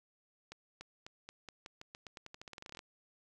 accelerating click train, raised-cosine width 0.2 ms, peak -30 dBFS, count 23, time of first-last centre 0.52-2.792 s, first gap 290 ms, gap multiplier 0.88, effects none

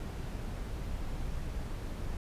brown noise, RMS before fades -37 dBFS, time 0-2.17 s, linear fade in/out 2 ms, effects resampled to 32000 Hz

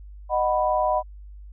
sine chord, B major, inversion first, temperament just, 617.4 / 740.8 / 987.8 Hz, D#5 / F#5 / B5, -14 / +2 / 0 cents, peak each -23 / -24 / -24 dBFS, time 0.29-1.03 s, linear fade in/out 50 ms, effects added 50 Hz sine -39 dBFS peak until 1.52 s

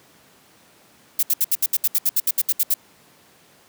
violet noise bursts, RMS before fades -18 dBFS, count 15, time 1.19-2.741 s, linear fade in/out 5 ms, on 39 ms, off 69 ms, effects pink hiss -53 dBFS RMS until 3.68 s + high-pass 150 Hz 12 dB/octave

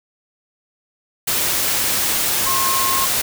sine tone in noise, 1070 Hz, C6, 38 cents sharp, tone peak -20 dBFS, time 2.46-3.06 s, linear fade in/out 10 ms, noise white, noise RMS -19 dBFS, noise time 1.27-3.22 s, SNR -4 dB, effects none

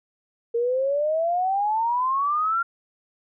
sine exponential sweep, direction up, 459.9 to 1397 Hz, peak -20 dBFS, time 0.54-2.63 s, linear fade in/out 10 ms, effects none

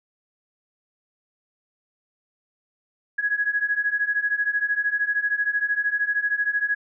sine beating tone pair, 1661.2 / 1674.2 Hz, G#6 / G#6, 0 / +13 cents, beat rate 13 Hz, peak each -25 / -23 dBFS, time 3.18-6.75 s, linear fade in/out 10 ms, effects none

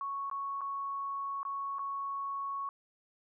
sine tone with dropouts, 1108 Hz, C#6, 1 cent flat, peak -34 dBFS, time 0.01-2.69 s, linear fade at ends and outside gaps 1 ms, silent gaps 0.299-0.313 / 0.609-0.615 / 1.431-1.451 / 1.785-1.792 s, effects none

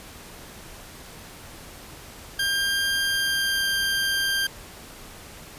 20% pulse tone with pitch glide, 1597 to 1586.9 Hz, G6 to G6, +32 to +21 cents, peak -17 dBFS, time 2.39-4.47 s, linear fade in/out 5 ms, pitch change -11 cents, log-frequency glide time 3-3.65 s, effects pink hiss -43 dBFS RMS until 5.58 s + resampled to 32000 Hz

